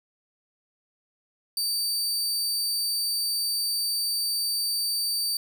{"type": "tone", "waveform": "sawtooth", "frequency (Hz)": 4621, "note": "D8", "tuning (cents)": -29, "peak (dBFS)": -22, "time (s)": [1.57, 5.37], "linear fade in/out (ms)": 2, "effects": []}